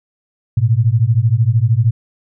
sine beating tone pair, 108 / 121 Hz, A2 / B2, -32 / -35 cents, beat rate 13 Hz, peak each -13 dBFS, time 0.57-1.91 s, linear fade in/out 5 ms, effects none

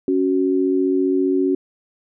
sine tone pair together, 277.6 / 372.6 Hz, C#4 / F#4, +3 / +12 cents, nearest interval perfect fourth, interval 509 cents, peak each -18 dBFS, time 0.08-1.55 s, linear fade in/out 2 ms, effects none

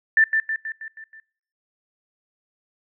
sine tone with echo, 1774 Hz, A6, 14 cents sharp, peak -12 dBFS, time 0.17-0.24 s, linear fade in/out 2 ms, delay 160 ms, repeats 6, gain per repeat -5 dB, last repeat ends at 1.2 s, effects noise-tail reverb RT60 0.6 s tail -25 dB re dry

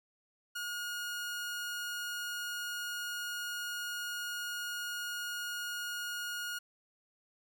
sawtooth tone, 1435 Hz, F6, 47 cents sharp, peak -33 dBFS, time 0.55-6.59 s, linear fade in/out 10 ms, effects none

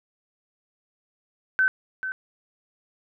sine tone with echo, 1528 Hz, G6, 45 cents flat, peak -17 dBFS, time 1.59-1.68 s, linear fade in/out 0 ms, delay 440 ms, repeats 1, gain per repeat -10 dB, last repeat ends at 2.12 s, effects none

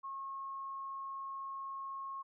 sine tone, 1086 Hz, C#6, 36 cents flat, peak -40 dBFS, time 0.03-2.23 s, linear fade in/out 20 ms, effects none

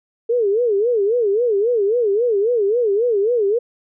sine tone with vibrato, 440 Hz, A4, in tune, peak -14 dBFS, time 0.29-3.59 s, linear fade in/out 10 ms, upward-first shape sine, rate 3.7 Hz, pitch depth 200 cents each way, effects none

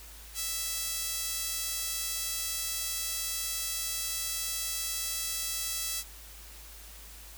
sawtooth tone with high-pass filter, 659.3 Hz, E5, in tune, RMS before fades -34 dBFS, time 0.34-6.04 s, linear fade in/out 50 ms, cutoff 5500 Hz, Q 0.68, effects added 53 Hz sine -49 dBFS peak until 7.37 s + white hiss -50 dBFS RMS until 7.37 s

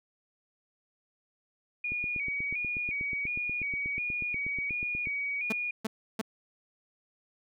sine tone with vibrato, 2349 Hz, D7, in tune, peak -30 dBFS, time 1.84-5.71 s, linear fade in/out 5 ms, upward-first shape square, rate 1.4 Hz, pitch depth 67 cents each way
click train, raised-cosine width 3 ms, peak -29 dBFS, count 27, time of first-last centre 1.92-5.072 s, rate 8.25 Hz
sawtooth tone bursts, 220 Hz, A3, in tune, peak -25 dBFS, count 3, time 5.5-6.215 s, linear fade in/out 5 ms, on 25 ms, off 320 ms
effects none

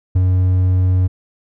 triangle tone with ADSR envelope, 92.1 Hz, F#2, 7 cents flat, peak -7 dBFS, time 0.15-1.08 s, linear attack 11 ms, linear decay 30 ms, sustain -2 dB, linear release 18 ms, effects none

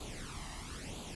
pink noise with flanger, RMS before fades -44 dBFS, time 0-1.15 s, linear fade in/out 5 ms, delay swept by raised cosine 0.27 to 1.04 ms, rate 1 Hz, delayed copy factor +0.7, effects resampled to 24000 Hz

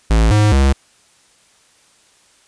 square tone with pitch steps, 55 / 105.5 / 68.1 Hz, A1 / G#2 / C#2, 0 / +28 / -30 cents, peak -10 dBFS, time 0.1-0.73 s, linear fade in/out 10 ms, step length 210 ms, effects white hiss -53 dBFS RMS until 2.47 s + resampled to 22050 Hz

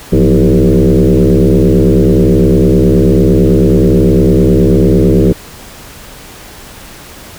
sine tone with frequency modulation, 110 Hz, A2, in tune, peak -4 dBFS, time 0.12-5.33 s, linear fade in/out 10 ms, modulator 70.3 Hz, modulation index 5.1, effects pink hiss -32 dBFS RMS until 7.38 s

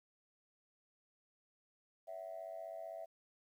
sine tone with amplitude modulation, 659.3 Hz, E5, in tune, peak -39 dBFS, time 2.07-3.06 s, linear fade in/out 20 ms, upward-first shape sine, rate 95.6 Hz, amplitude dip 90%, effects tanh soft clip ceiling -37 dBFS + 12-bit

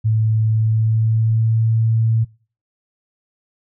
sine tone with pitch glide, 110 to 112.57 Hz, A2 to A2, 0 to +40 cents, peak -13 dBFS, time 0.04-2.25 s, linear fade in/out 20 ms, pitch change +40 cents, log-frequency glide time 0.48-1.61 s, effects noise-tail reverb RT60 0.4 s tail -24 dB re dry

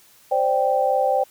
sine chord, C suspended second, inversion none, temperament equal, 523.3 / 587.3 / 784 Hz, C5 / D5 / G5, 0 / 0 / 0 cents, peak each -21 / -23 / -20 dBFS, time 0.31-1.24 s, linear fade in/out 10 ms, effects white hiss -53 dBFS RMS until 1.3 s

